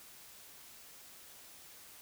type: silence
effects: white hiss -55 dBFS RMS until 2.01 s